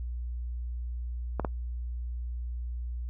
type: clicks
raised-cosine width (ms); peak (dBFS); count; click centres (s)
1; -15; 2; 1.397 / 1.448
effects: noise-tail reverb RT60 0.1 s tail -21 dB re dry + added 60 Hz sine -32 dBFS peak until 3.09 s